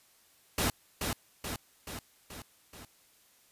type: noise with echo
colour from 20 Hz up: pink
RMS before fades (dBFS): -29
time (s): 0.58-0.7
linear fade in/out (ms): 2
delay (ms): 430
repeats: 5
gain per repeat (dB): -4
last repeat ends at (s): 2.85
effects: white hiss -64 dBFS RMS until 3.51 s + resampled to 32000 Hz